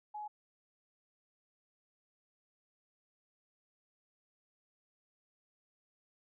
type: tone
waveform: sine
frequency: 842 Hz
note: G#5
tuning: 24 cents sharp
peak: -40 dBFS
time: 0.14-0.28 s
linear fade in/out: 10 ms
effects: none